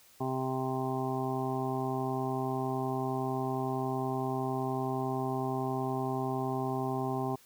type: harmonic tone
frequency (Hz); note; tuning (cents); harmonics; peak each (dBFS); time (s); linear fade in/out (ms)
130.81; C3; 0; 1 / 2 / 3 / 5 / 6 / 7 / 8; -36 / -36 / -36 / -41 / -37 / -44 / -41; 0.2-7.36; 10
effects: white hiss -60 dBFS RMS until 7.45 s